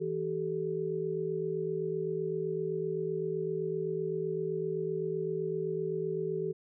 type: tone cluster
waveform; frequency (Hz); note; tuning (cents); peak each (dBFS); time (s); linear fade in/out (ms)
sine; 163.2 / 383.9 / 431.7; E3 / G4 / A4; -17 / -36 / -33; -38 / -33 / -35; 0-6.53; 20
effects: none